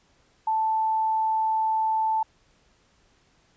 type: tone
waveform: sine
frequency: 880 Hz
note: A5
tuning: in tune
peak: -21 dBFS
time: 0.47-2.23 s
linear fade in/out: 5 ms
effects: pink hiss -63 dBFS RMS until 3.56 s + resampled to 16000 Hz